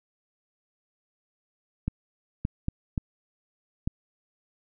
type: clicks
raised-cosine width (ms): 5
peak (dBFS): -14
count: 5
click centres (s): 1.88 / 2.451 / 2.684 / 2.978 / 3.875
effects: none